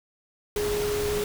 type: tone in noise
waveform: sine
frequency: 416.2 Hz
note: G#4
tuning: 4 cents sharp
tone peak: -25 dBFS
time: 0.56-1.24 s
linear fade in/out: 2 ms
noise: pink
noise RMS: -32 dBFS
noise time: 0.56-1.24 s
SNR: +4 dB
effects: none

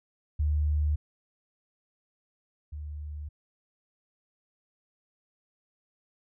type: tone pair in turn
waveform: sine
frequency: 75 / 74.65 Hz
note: D2 / D2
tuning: +37 / +29 cents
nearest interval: unison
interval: 8 cents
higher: first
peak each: -23 / -35 dBFS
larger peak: first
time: 0.39-0.96 / 2.72-3.29 s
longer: neither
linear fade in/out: 10 ms
effects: none

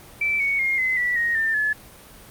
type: tone with pitch steps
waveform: sine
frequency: 2326 / 2227 / 2133 / 2043 / 1955.9 / 1873 / 1793.6 / 1717.5 Hz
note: D7 / C#7 / C7 / C7 / B6 / A#6 / A6 / A6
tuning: -17 / +7 / +33 / -42 / -17 / +8 / +33 / -42 cents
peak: -19 dBFS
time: 0.21-1.73 s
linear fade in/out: 5 ms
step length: 190 ms
effects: pink hiss -45 dBFS RMS until 2.3 s + Opus 32 kbps

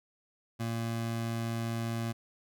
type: tone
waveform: 25% pulse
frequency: 115 Hz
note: A#2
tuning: 23 cents flat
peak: -28 dBFS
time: 0.59-2.13 s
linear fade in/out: 20 ms
effects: none

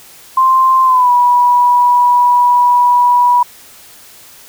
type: tone with pitch glide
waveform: sine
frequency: 1046.5 to 976.4 Hz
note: C6 to B5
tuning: 0 to -20 cents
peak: -6 dBFS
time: 0.37-3.43 s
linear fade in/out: 5 ms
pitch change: -120 cents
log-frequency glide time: 0.84-1.11 s
effects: white hiss -39 dBFS RMS until 4.48 s

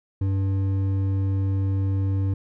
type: tone with hard clipping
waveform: triangle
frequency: 96.9 Hz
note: G2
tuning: 20 cents flat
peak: -22 dBFS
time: 0.21-2.34 s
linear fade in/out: 5 ms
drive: 11 dB
effects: none

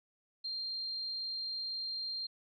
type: tone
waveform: sine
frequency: 4186 Hz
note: C8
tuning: in tune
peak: -36 dBFS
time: 0.44-2.27 s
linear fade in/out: 10 ms
effects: none

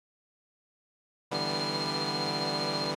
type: chord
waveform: 10% pulse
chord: E minor seventh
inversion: third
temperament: equal with one note detuned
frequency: 146.83 / 164.81 / 196 / 245 Hz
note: D3 / E3 / G3 / B3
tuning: 0 / 0 / 0 / -14 cents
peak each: -27 / -29 / -28 / -30 dBFS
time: 1.31-2.95 s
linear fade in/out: 10 ms
type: tone with tremolo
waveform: sine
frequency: 4186 Hz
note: C8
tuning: in tune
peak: -30 dBFS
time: 1.34-2.92 s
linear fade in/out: 10 ms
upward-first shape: sine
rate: 15 Hz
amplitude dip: 60%
effects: low-pass 8000 Hz 12 dB/octave + AAC 64 kbps

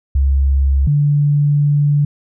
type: tone pair in turn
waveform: sine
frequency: 68.4 / 145.48 Hz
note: C#2 / D3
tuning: -23 / -16 cents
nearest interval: octave + minor second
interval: 1307 cents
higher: second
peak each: -10 dBFS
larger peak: neither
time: 0.15-0.87 / 0.87-2.05 s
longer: second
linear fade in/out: 5 ms
effects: none

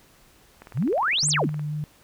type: click train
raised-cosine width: 0.5 ms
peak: -27 dBFS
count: 20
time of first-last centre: 0.62-1.594 s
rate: 19.5 Hz
type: exponential two-way sweep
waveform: sine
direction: up then down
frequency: 99.6 to 9100 to 99.6 Hz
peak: -20 dBFS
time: 0.74-1.5 s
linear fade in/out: 50 ms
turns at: 1.29 s
type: tone with vibrato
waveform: sine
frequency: 150 Hz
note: D3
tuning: 37 cents sharp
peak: -26 dBFS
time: 1.23-1.84 s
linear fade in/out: 0 ms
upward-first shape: sine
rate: 4.3 Hz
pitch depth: 13 cents each way
effects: pink hiss -56 dBFS RMS until 2.03 s

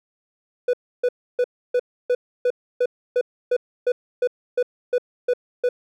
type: tone bursts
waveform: triangle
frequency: 493.9 Hz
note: B4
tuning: in tune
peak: -14 dBFS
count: 15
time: 0.68-5.69 s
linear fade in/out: 5 ms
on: 54 ms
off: 300 ms
effects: none

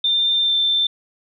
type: tone with pitch glide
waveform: sine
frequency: 3592 to 3559 Hz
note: A7 to A7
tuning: +35 to +19 cents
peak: -15 dBFS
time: 0.04-0.87 s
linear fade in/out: 5 ms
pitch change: -16 cents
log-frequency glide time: 0.41-0.54 s
effects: none

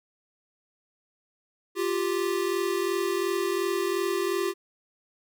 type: tone pair together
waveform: square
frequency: 349.2 / 392 Hz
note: F4 / G4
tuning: 0 / 0 cents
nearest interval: major second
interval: 200 cents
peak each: -29 / -28 dBFS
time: 1.75-4.54 s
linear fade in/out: 50 ms
effects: none

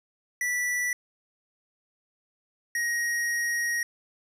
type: tone pair in turn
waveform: square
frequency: 1963 / 1884.3 Hz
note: B6 / A#6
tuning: -11 / +18 cents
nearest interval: minor second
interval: 71 cents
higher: first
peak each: -26 dBFS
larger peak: neither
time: 0.41-0.93 / 2.75-3.83 s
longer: second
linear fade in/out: 2 ms
effects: resampled to 32000 Hz

